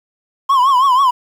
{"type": "tone with vibrato", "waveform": "triangle", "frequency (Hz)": 1050, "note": "C6", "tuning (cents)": 6, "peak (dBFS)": -7, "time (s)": [0.49, 1.11], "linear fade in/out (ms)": 10, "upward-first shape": "triangle", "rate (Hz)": 6.2, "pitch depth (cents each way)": 140, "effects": ["7-bit"]}